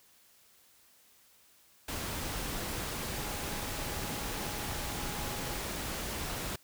sine tone in noise, 830.6 Hz, G#5, in tune, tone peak -47 dBFS, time 3.12-5.58 s, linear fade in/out 5 ms, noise pink, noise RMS -37 dBFS, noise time 1.88-6.56 s, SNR -13 dB, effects white hiss -63 dBFS RMS until 6.63 s

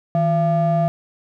triangle ring-modulated tone, 260 Hz, C4, 11 cents flat, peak -10 dBFS, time 0.15-0.88 s, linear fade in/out 0 ms, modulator 420 Hz, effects none

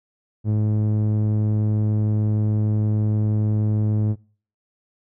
sawtooth tone with low-pass filter, 106.5 Hz, G#2, 44 cents sharp, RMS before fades -20 dBFS, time 0.44-4.16 s, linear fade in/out 50 ms, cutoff 290 Hz, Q 0.54, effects noise-tail reverb RT60 0.5 s tail -26 dB re dry

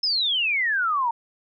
sine exponential sweep, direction down, 5274 to 904 Hz, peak -20 dBFS, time 0.03-1.11 s, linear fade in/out 5 ms, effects none

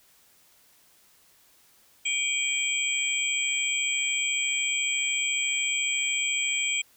sine tone cluster, 2302 / 2436 / 3200 / 7650 Hz, D7 / D#7 / G7 / A#8, -35 / -37 / +35 / +44 cents, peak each -30 dBFS, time 2.05-6.82 s, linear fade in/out 10 ms, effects white hiss -60 dBFS RMS until 6.96 s

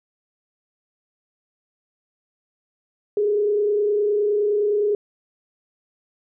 sine tone with frequency modulation, 415.3 Hz, G#4, in tune, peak -17 dBFS, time 3.17-4.95 s, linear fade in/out 2 ms, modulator 29.7 Hz, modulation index 0.45, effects none

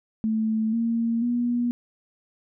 sine tone with pitch steps, 219.8 / 230.5 / 240.9 Hz, A3 / A#3 / B3, -2 / -19 / -43 cents, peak -21 dBFS, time 0.24-1.71 s, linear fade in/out 0 ms, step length 490 ms, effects none

